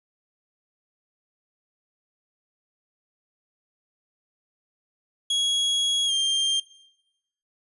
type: tone with pitch glide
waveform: 40% pulse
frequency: 3320 to 3185 Hz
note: G#7 to G7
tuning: -1 to +27 cents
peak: -20 dBFS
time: 5.3-6.6 s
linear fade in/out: 5 ms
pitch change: -72 cents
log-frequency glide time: 6.06-6.12 s
effects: noise-tail reverb RT60 0.9 s tail -19 dB re dry + resampled to 24000 Hz